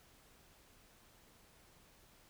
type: silence
effects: pink hiss -65 dBFS RMS until 2.29 s